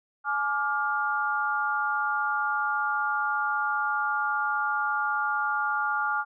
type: chord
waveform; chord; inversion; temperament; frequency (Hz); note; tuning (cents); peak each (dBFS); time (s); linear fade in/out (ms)
sine; D diminished; second; just; 845.8 / 1174.7 / 1409.6; Ab5 / D6 / F6; +31 / 0 / +16; -30 / -30 / -27; 0.24-6.25; 50
effects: none